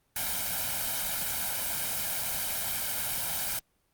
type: noise with comb filter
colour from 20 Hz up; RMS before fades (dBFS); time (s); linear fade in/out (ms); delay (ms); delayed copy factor
white; -31; 0.16-3.59; 2; 1.3; +1
effects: pink hiss -72 dBFS RMS until 3.93 s + Opus 32 kbps